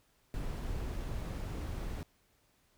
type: noise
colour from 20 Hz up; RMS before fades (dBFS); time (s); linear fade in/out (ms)
brown; -38; 0.34-2.03; 0
effects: pink hiss -71 dBFS RMS until 2.77 s